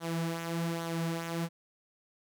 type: tone with flanger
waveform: sawtooth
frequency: 166.7 Hz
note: E3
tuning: 20 cents sharp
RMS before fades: -34 dBFS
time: 0-1.49 s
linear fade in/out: 50 ms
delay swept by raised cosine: 0.39 to 5.79 ms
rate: 1.2 Hz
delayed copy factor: -0.55
effects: none